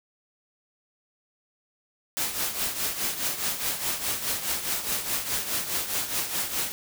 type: noise with tremolo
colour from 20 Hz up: white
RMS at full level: -26 dBFS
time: 2.17-6.72 s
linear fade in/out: 0 ms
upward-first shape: triangle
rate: 4.8 Hz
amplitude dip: 70%
effects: none